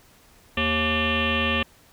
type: tone with frequency modulation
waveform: sine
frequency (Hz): 1480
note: F#6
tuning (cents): 0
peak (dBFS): -20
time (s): 0.57-1.63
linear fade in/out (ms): 5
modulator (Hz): 312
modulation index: 5.4
effects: pink hiss -55 dBFS RMS until 1.92 s